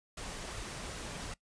pink noise with flanger, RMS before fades -42 dBFS, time 0.17-1.34 s, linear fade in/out 5 ms, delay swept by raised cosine 1.5 to 7 ms, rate 2.6 Hz, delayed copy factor +0.5, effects noise-tail reverb RT60 0.1 s tail -20 dB re dry + resampled to 22050 Hz

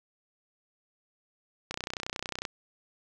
click train, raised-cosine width 0.2 ms, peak -16 dBFS, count 24, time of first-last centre 1.71-2.452 s, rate 31 Hz, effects none

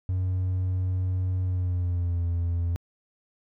triangle tone with pitch glide, 92.5 to 85.81 Hz, F#2 to F2, 0 to -30 cents, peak -21 dBFS, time 0.09-2.76 s, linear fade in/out 0 ms, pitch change -130 cents, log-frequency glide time 1.42-2.24 s, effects tanh soft clip ceiling -17 dBFS

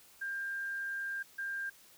sine tone bursts at uneven times, 1595 Hz, G6, 30 cents sharp, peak -35 dBFS, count 2, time 0.21-1.23 / 1.38-1.7 s, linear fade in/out 10 ms, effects white hiss -60 dBFS RMS until 1.97 s

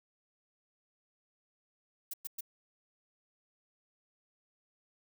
violet noise bursts, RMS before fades -39 dBFS, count 3, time 2.11-2.408 s, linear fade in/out 5 ms, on 26 ms, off 110 ms, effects none

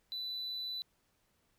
sine tone with amplitude modulation, 3985 Hz, B7, 15 cents sharp, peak -34 dBFS, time 0.12-0.82 s, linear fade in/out 0 ms, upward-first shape sine, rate 106 Hz, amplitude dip 25%, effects tanh soft clip ceiling -35 dBFS + pink hiss -75 dBFS RMS until 1.58 s

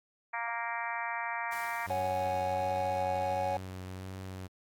harmonic tone, 233.1 Hz, A#3, in tune, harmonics 3 / 4 / 5 / 6 / 7 / 8 / 9 / 10, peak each -41 / -37 / -42 / -44 / -43 / -40 / -44 / -43 dBFS, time 0.33-1.87 s, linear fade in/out 10 ms
white noise with exponential decay, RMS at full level -47 dBFS, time 1.52-3.59 s, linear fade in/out 2 ms, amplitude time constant 450 ms
sawtooth tone with vibrato, 93.7 Hz, F#2, 22 cents sharp, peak -36 dBFS, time 1.86-4.48 s, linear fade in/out 20 ms, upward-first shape triangle, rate 1.4 Hz, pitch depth 25 cents each way
triangle chord, C# suspended fourth, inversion none, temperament equal, 554.4 / 740 / 830.6 Hz, C#5 / F#5 / G#5, 0 / 0 / 0 cents, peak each -32 dBFS, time 1.9-3.57 s, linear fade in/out 2 ms
effects AAC 64 kbps

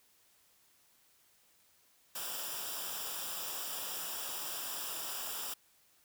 white noise with comb filter, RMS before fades -40 dBFS, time 2.15-5.54 s, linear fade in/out 5 ms, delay 0.47 ms, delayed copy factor -0.7, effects white hiss -68 dBFS RMS until 6.04 s

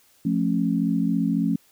sine chord, F augmented, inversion none, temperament just, 174.61 / 218.3 / 272.8 Hz, F3 / A3 / C#4, 0 / -13 / -28 cents, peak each -24 dBFS, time 0.25-1.56 s, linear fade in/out 5 ms, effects white hiss -59 dBFS RMS until 1.71 s

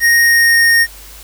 square tone with pitch glide, 1864.7 to 1849.7 Hz, A#6 to A#6, 0 to -14 cents, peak -8 dBFS, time 0-0.87 s, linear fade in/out 50 ms, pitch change -14 cents, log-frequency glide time 0.2-0.68 s, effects added 50 Hz sine -37 dBFS peak until 1.23 s + white hiss -37 dBFS RMS until 1.23 s

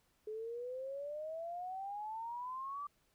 sine exponential sweep, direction up, 424.4 to 1174 Hz, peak -40 dBFS, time 0.27-2.87 s, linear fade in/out 5 ms, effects pink hiss -75 dBFS RMS until 3.14 s

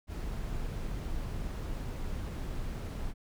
brown noise, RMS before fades -36 dBFS, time 0.07-3.14 s, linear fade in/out 50 ms, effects none

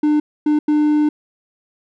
triangle tone bursts at uneven times, 300 Hz, D4, 37 cents sharp, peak -10 dBFS, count 3, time 0.03-0.2 / 0.46-0.59 / 0.68-1.09 s, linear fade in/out 5 ms, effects none

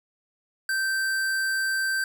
sine tone with hard clipping, 1559 Hz, G6, 10 cents flat, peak -25 dBFS, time 0.69-2.04 s, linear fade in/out 2 ms, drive 17 dB, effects none

